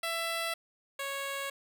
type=tone pair in turn; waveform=10% pulse; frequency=666 / 552.8 Hz; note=E5 / C#5; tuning=+18 / -5 cents; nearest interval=minor third; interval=323 cents; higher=first; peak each=-23 / -26 dBFS; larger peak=first; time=0.03-0.54 / 0.99-1.5 s; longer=neither; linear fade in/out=5 ms; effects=none